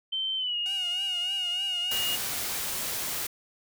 sine tone with pitch glide, 3101 to 2860 Hz, G7 to F7, -19 to +41 cents, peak -27 dBFS, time 0.12-2.16 s, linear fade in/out 10 ms, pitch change -140 cents, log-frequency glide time 0.37-0.57 s
5% pulse tone with vibrato, 740 Hz, F#5, in tune, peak -30 dBFS, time 0.66-2.6 s, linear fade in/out 0 ms, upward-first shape triangle, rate 3.3 Hz, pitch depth 120 cents each way
white noise, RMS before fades -32 dBFS, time 1.91-3.27 s, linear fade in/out 5 ms
effects none

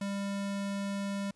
square tone, 199 Hz, G3, 26 cents sharp, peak -33 dBFS, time 0.01-1.31 s, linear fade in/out 5 ms, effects pink hiss -71 dBFS RMS until 1.35 s + resampled to 24000 Hz

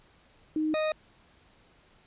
sine / 40% pulse tone pair in turn, 310.3 / 620.6 Hz, D#4 / D#5, -5 / -5 cents, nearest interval octave, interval 1200 cents, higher second, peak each -25 dBFS, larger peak neither, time 0.56-0.74 / 0.74-0.92 s, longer neither, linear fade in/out 2 ms, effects pink hiss -61 dBFS RMS until 2.06 s + resampled to 8000 Hz

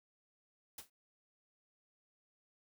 white noise with exponential decay, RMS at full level -43 dBFS, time 0.78-0.9 s, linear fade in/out 5 ms, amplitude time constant 26 ms, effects none

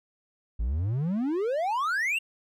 triangle exponential sweep, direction up, 50.8 to 2853 Hz, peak -23 dBFS, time 0.59-2.19 s, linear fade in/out 10 ms, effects none

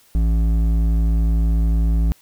sine tone with hard clipping, 55.4 Hz, A1, 13 cents sharp, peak -16 dBFS, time 0.15-2.12 s, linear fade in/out 0 ms, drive 9 dB, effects white hiss -54 dBFS RMS until 2.21 s

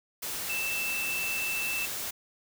sine tone in noise, 2655 Hz, E7, 12 cents sharp, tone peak -30 dBFS, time 0.49-1.86 s, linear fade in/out 10 ms, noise white, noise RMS -35 dBFS, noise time 0.22-2.11 s, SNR +2 dB, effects none

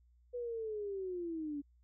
sine linear sweep, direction down, 493.9 to 281.1 Hz, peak -37 dBFS, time 0.33-1.62 s, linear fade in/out 20 ms, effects added 60 Hz sine -64 dBFS peak until 1.83 s

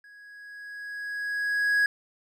triangle tone with level ramp, 1661.2 Hz, G#6, in tune, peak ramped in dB -47 to -17 dBFS, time 0.04-1.86 s, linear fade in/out 2 ms, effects none

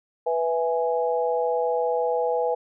sine chord, E major, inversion second, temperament equal, 493.9 / 659.3 / 830.6 Hz, B4 / E5 / G#5, 0 / 0 / 0 cents, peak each -23 / -28 / -27 dBFS, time 0.26-2.55 s, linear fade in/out 10 ms, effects none

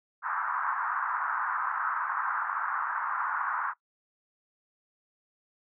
white band-pass noise, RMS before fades -31 dBFS, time 0.22-3.74 s, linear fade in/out 50 ms, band 920 to 1500 Hz, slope 48 dB/octave, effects noise-tail reverb RT60 0.1 s tail -19 dB re dry

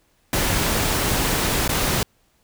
pink noise with dropouts, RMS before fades -21 dBFS, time 0.33-2.03 s, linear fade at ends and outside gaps 2 ms, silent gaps 1.679-1.691 s, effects pink hiss -63 dBFS RMS until 2.43 s

